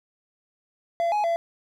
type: tone with pitch steps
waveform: triangle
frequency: 680 / 837 / 675 Hz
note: F5 / G#5 / E5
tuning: -46 / +13 / +41 cents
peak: -19 dBFS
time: 1-1.36 s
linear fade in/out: 0 ms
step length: 120 ms
effects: none